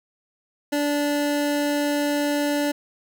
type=tone; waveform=25% pulse; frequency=290.8 Hz; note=D4; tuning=17 cents flat; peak=-17 dBFS; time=0.72-2.72 s; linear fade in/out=10 ms; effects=none